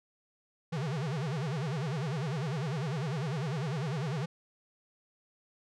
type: tone with vibrato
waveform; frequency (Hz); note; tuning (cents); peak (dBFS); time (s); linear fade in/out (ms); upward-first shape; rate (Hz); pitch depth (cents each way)
square; 146.9; D3; +1; -32; 0.72-4.26; 10; sine; 10; 260
effects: low-pass 6000 Hz 12 dB/octave